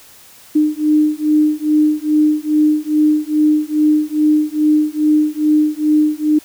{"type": "beating tone pair", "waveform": "sine", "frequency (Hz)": [302.7, 305.1], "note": ["D#4", "D#4"], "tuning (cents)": [-48, -34], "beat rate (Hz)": 2.4, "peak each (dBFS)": -14, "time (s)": [0.55, 6.39], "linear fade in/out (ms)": 10, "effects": ["white hiss -43 dBFS RMS until 6.44 s"]}